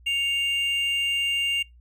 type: tone pair together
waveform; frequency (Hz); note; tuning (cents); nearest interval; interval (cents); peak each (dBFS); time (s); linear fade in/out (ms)
triangle; 2218 / 2794; C#7 / F7; 0 / 0; major third; 400; -30 / -21; 0.06-1.63; 10
effects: noise-tail reverb RT60 0.2 s tail -25 dB re dry + added 60 Hz sine -49 dBFS peak until 1.8 s